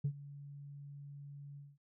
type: tone with ADSR envelope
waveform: sine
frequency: 142.4 Hz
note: C#3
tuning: 47 cents sharp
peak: -28 dBFS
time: 0.04-1.78 s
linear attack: 10 ms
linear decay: 71 ms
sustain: -19 dB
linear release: 210 ms
effects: tanh soft clip ceiling -28 dBFS